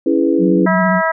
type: chord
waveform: sine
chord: C# minor seventh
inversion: none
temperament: equal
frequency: 277.2 / 329.6 / 415.3 / 493.9 Hz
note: C#4 / E4 / G#4 / B4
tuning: 0 / 0 / 0 / 0 cents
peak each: -16 / -14 / -19 / -20 dBFS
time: 0.06-0.66 s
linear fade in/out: 5 ms
type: tone with vibrato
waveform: sine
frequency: 185 Hz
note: F#3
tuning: in tune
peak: -14 dBFS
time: 0.38-1.02 s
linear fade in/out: 50 ms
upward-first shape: sine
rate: 15 Hz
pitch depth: 46 cents each way
type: harmonic tone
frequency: 324.1 Hz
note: E4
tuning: 29 cents flat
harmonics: 2 / 3 / 4 / 5 / 6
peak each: -17 / -19 / -20 / -21 / -22 dBFS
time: 0.66-1.12 s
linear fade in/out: 10 ms
effects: none